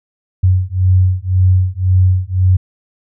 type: beating tone pair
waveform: sine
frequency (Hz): 91.6 / 93.5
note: F#2 / F#2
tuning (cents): -17 / +19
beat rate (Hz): 1.9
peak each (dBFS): -12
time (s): 0.43-2.57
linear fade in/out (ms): 10
effects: none